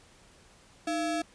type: ring-modulated tone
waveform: square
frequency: 498.3 Hz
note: B4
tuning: 15 cents sharp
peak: -26 dBFS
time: 0.87-1.22 s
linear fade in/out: 5 ms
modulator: 187 Hz
effects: pink hiss -58 dBFS RMS until 1.34 s + resampled to 22050 Hz